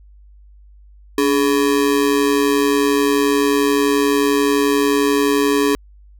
square ring-modulated tone, 353.7 Hz, F4, 22 cents sharp, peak -11 dBFS, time 1.18-5.75 s, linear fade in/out 0 ms, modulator 65.7 Hz, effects added 50 Hz sine -42 dBFS peak until 6.19 s

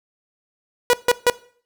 sawtooth tone bursts, 486.9 Hz, B4, 25 cents flat, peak -8 dBFS, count 3, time 0.9-1.299 s, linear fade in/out 0 ms, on 33 ms, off 150 ms, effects noise-tail reverb RT60 0.5 s tail -20 dB re dry

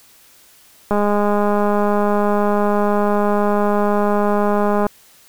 click train, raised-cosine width 1 ms, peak -5 dBFS, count 816, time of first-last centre 0.91-4.866 s, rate 206 Hz, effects white hiss -49 dBFS RMS until 5.28 s

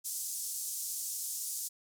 pink band-pass noise, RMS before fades -38 dBFS, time 0.04-1.69 s, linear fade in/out 20 ms, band 6200 to 14000 Hz, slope 24 dB/octave, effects none

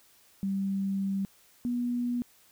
sine tone pair in turn, 195.2 / 242.9 Hz, G3 / B3, -7 / -29 cents, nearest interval major third, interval 378 cents, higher second, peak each -27 dBFS, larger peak neither, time 0.43-1.25 / 1.65-2.22 s, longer first, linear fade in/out 0 ms, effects white hiss -61 dBFS RMS until 2.51 s

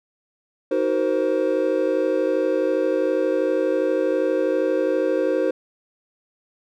triangle chord, C half-diminished seventh, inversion first, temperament just, 314 / 376.7 / 470.9 / 523.3 Hz, Eb4 / Gb4 / Bb4 / C5, +16 / +31 / +18 / 0 cents, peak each -23 / -23 / -23 / -20 dBFS, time 0.71-5.51 s, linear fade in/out 5 ms, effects none

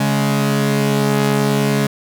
sawtooth tone pair together, 140 / 209.8 Hz, C#3 / G#3, +18 / +18 cents, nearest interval perfect fifth, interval 700 cents, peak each -13 dBFS, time 0-1.87 s, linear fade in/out 5 ms, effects none

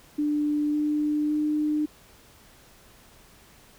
sine tone with pitch steps, 296.6 / 299.2 / 301.8 Hz, D4 / D4 / D4, +17 / +32 / +47 cents, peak -22 dBFS, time 0.18-1.86 s, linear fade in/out 10 ms, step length 560 ms, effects pink hiss -54 dBFS RMS until 3.78 s

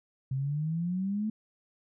sine exponential sweep, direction up, 130 to 220 Hz, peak -28 dBFS, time 0.31-1.3 s, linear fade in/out 5 ms, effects none

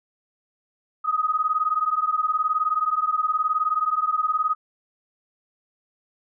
sine beating tone pair, 1244.5 / 1263.5 Hz, D#6 / D#6, 0 / +26 cents, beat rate 19 Hz, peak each -23 dBFS, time 1.04-4.55 s, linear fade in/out 20 ms, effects none

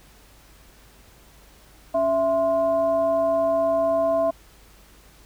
sine tone with frequency modulation, 662 Hz, E5, 7 cents sharp, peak -18 dBFS, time 1.94-4.31 s, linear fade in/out 10 ms, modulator 384 Hz, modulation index 0.5, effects added 50 Hz sine -53 dBFS peak until 5.25 s + pink hiss -53 dBFS RMS until 5.25 s

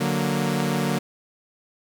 sawtooth chord, D augmented, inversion none, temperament equal, 146.83 / 185 / 233.1 Hz, D3 / F#3 / A#3, 0 / 0 / 0 cents, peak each -22 dBFS, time 0-0.99 s, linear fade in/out 10 ms, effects none

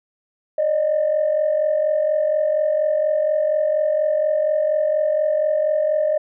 sine tone pair together, 570.8 / 615 Hz, D5 / D#5, -49 / -20 cents, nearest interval minor second, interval 129 cents, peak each -22 / -16 dBFS, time 0.58-6.18 s, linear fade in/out 5 ms, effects tanh soft clip ceiling -11 dBFS

